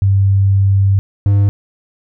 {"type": "tone pair in turn", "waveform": ["sine", "triangle"], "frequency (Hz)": [98, 100.52], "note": ["G2", "G2"], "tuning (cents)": [0, 44], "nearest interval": "unison", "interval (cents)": 44, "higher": "second", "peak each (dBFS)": [-8, -6], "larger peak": "second", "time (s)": [[0.02, 0.99], [1.26, 1.49]], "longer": "first", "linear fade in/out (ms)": 0, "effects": []}